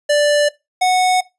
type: tone pair in turn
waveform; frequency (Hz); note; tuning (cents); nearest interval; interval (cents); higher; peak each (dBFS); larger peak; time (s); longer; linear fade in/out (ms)
square; 587.3 / 736.3; D5 / F#5; 0 / -9; major third; 391; second; -12; neither; 0.09-0.49 / 0.81-1.21; neither; 10
effects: noise-tail reverb RT60 0.2 s tail -19 dB re dry + resampled to 24000 Hz